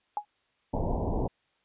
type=tone with exponential decay; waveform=sine; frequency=833 Hz; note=G#5; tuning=5 cents sharp; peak=-23 dBFS; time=0.17-0.25 s; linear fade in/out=1 ms; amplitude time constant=17 ms
type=low-pass noise; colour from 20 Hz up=pink; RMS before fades=-29 dBFS; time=0.73-1.28 s; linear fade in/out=10 ms; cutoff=960 Hz; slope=96 dB/octave
effects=white hiss -71 dBFS RMS until 1.64 s + resampled to 8000 Hz